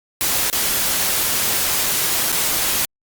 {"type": "noise with dropouts", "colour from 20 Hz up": "white", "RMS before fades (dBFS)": -19, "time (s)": [0.21, 2.85], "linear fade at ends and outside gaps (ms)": 0, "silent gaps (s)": [[0.5, 0.528], [2.319, 2.326]], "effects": ["Opus 48 kbps"]}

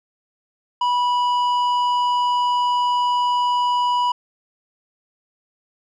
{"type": "tone with tanh clipping", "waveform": "sine", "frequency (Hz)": 980, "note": "B5", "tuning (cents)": -14, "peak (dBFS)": -18, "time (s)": [0.81, 4.12], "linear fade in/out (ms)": 5, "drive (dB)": 9, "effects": []}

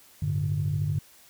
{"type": "chord", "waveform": "sine", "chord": "G suspended second", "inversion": "none", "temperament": "equal with one note detuned", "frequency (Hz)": [96.76, 110, 146.83], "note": ["G2", "A2", "D3"], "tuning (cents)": [-22, 0, 0], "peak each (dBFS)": [-28, -32, -26], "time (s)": [0.22, 0.99], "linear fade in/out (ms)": 5, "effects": ["tanh soft clip ceiling -17 dBFS", "white hiss -55 dBFS RMS until 1.29 s"]}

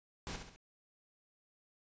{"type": "noise with echo", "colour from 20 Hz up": "pink", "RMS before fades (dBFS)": -42, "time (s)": [0.27, 0.36], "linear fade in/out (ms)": 0, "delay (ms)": 67, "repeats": 3, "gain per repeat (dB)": -6, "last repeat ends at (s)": 0.561, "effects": ["resampled to 16000 Hz"]}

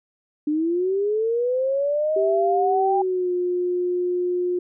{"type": "linear sweep", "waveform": "sine", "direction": "up", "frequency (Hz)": [293.7, 801], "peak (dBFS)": -19, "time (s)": [0.47, 3.02], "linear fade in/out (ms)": 5}
{"type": "tone with pitch glide", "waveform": "sine", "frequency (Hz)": [392, 357.4], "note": ["G4", "F4"], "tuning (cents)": [0, 40], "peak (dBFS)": -20, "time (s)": [2.16, 4.59], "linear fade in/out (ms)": 5, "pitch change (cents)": -160, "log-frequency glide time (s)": [2.75, 3.32]}
{"effects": []}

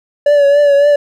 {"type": "tone with vibrato", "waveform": "triangle", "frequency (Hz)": 573, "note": "D5", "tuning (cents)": -43, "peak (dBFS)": -4, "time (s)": [0.26, 0.96], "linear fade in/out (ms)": 5, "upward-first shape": "triangle", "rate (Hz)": 3.6, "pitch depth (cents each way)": 46, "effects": []}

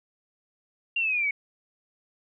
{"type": "linear sweep", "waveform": "sine", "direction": "down", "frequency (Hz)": [2794, 2200], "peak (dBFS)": -23, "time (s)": [0.96, 1.31], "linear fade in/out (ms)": 5, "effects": []}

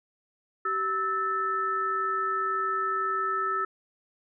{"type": "tone cluster", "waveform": "sine", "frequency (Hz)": [385.2, 1307, 1776], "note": ["G4", "E6", "A6"], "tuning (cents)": [-30, -15, 16], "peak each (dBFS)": [-35, -26, -35], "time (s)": [0.65, 3.65], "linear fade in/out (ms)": 5, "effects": []}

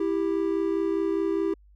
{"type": "tone pair together", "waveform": "triangle", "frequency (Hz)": [329.6, 394.5], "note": ["E4", "G4"], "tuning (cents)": [0, 11], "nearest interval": "minor third", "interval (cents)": 311, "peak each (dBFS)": -24, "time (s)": [0, 1.54], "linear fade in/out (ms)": 5, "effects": ["added 50 Hz sine -52 dBFS peak until 1.75 s"]}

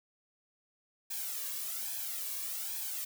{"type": "noise with flanger", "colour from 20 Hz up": "blue", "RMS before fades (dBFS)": -38, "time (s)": [1.1, 3.05], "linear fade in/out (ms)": 10, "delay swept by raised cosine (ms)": [1.2, 1.81], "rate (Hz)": 1.2, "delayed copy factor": 0.75, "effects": []}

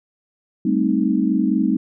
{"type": "chord", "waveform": "sine", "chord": "A half-diminished seventh", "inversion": "third", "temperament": "equal", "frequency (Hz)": [196, 220, 261.6, 311.1], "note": ["G3", "A3", "C4", "Eb4"], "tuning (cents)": [0, 0, 0, 0], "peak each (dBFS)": -21, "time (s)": [0.65, 1.77], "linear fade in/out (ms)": 5, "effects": []}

